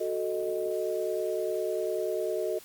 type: chord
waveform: sine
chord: D# diminished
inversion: first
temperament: equal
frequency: 370 / 440 / 622.3 Hz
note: F#4 / A4 / D#5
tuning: 0 / 0 / 0 cents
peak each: -32 dBFS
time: 0-2.59 s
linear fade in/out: 10 ms
effects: white hiss -51 dBFS RMS until 2.64 s + Opus 32 kbps